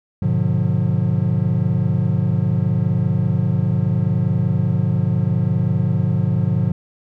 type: chord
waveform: triangle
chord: G# diminished seventh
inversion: none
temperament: just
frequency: 103.83 / 124.59 / 149.51 / 179.41 Hz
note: G#2 / B2 / D3 / F3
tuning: 0 / +16 / +31 / +47 cents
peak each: -19 dBFS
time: 0.22-6.72 s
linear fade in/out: 5 ms
effects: none